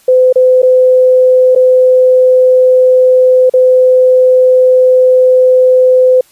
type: tone with dropouts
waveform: sine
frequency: 510 Hz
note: C5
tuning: 44 cents flat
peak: -3 dBFS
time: 0.08-6.21 s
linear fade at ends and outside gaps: 5 ms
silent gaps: 0.327-0.357 / 0.62-0.629 / 1.551-1.559 / 3.497-3.537 s
effects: white hiss -47 dBFS RMS until 6.31 s + resampled to 32000 Hz